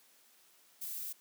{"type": "noise", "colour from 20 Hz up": "violet", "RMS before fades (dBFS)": -41, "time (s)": [0.81, 1.13], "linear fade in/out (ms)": 10, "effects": ["white hiss -65 dBFS RMS until 1.2 s", "high-pass 200 Hz 12 dB/octave"]}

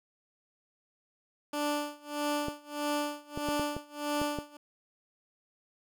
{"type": "tone with tremolo", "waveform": "15% pulse", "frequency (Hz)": 293.7, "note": "D4", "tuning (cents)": 0, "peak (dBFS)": -22, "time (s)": [1.53, 4.57], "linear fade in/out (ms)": 5, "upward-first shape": "sine", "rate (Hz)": 1.6, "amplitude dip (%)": 95}
{"type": "clicks", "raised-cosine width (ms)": 2, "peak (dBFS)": -22, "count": 7, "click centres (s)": [2.484, 3.375, 3.487, 3.596, 3.766, 4.216, 4.387]}
{"effects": []}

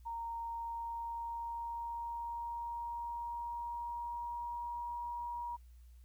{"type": "tone with pitch glide", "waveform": "sine", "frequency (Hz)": [927, 953.6], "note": ["A#5", "A#5"], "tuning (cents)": [-10, 39], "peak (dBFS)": -38, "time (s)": [0.05, 5.57], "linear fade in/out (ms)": 20, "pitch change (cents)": 49, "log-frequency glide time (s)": [0.38, 4.99], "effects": ["added 60 Hz sine -54 dBFS peak until 6.04 s", "white hiss -75 dBFS RMS until 6.04 s"]}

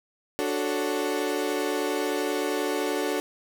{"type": "chord", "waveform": "35% pulse", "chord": "D major seventh", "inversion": "none", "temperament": "equal", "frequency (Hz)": [293.7, 370, 440, 554.4], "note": ["D4", "F#4", "A4", "C#5"], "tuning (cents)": [0, 0, 0, 0], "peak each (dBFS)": [-29, -29, -28, -32], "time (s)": [0.39, 3.2], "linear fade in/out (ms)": 0, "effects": []}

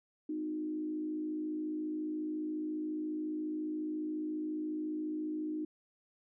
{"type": "tone with frequency modulation", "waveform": "sine", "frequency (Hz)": 307.8, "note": "D#4", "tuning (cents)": -19, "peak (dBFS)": -34, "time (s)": [0.29, 5.65], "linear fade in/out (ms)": 5, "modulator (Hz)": 54.4, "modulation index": 0.51, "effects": []}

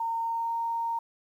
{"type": "tone with pitch glide", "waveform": "sine", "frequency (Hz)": [916, 924], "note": ["A#5", "A#5"], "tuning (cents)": [-31, -16], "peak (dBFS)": -27, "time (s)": [0, 0.99], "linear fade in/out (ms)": 5, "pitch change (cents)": 15, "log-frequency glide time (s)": [0.2, 0.54], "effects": ["10-bit"]}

